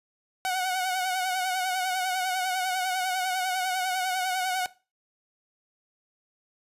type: tone with vibrato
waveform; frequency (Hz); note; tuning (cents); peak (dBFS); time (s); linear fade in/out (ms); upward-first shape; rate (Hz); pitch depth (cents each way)
sawtooth; 742; F#5; +5; -22; 0.45-4.66; 0; sine; 10; 46
effects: noise-tail reverb RT60 0.3 s tail -18 dB re dry + resampled to 32000 Hz